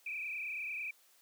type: tone with frequency modulation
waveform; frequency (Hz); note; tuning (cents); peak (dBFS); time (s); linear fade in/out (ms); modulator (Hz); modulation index
sine; 2441; D#7; -34; -37; 0.06-0.91; 5; 29.1; 4.1
effects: white hiss -66 dBFS RMS until 1.21 s + high-pass 400 Hz 12 dB/octave